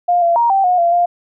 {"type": "tone with pitch steps", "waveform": "sine", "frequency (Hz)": [705, 683, 940, 779, 723, 686, 700], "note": ["F5", "F5", "A#5", "G5", "F#5", "F5", "F5"], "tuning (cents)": [16, -39, 14, -11, -40, -31, 4], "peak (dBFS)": -10, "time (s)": [0.08, 1.06], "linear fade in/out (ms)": 10, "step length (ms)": 140, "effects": []}